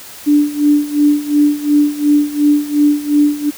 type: tone with tremolo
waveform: sine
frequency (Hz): 293.7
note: D4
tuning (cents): 0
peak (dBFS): -6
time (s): 0.26-3.51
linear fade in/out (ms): 20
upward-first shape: sine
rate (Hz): 2.8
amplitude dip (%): 85
effects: white hiss -34 dBFS RMS until 3.57 s